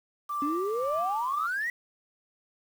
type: tone with tremolo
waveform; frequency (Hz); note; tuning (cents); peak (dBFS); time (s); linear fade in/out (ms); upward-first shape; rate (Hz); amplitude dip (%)
sine; 1174.7; D6; 0; -27; 0.29-1.47; 10; triangle; 1.8; 60
type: exponential sweep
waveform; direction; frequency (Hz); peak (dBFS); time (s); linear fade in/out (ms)
sine; up; 277.2 to 1975.5; -27; 0.42-1.7; 2
effects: tanh soft clip ceiling -19 dBFS + 8-bit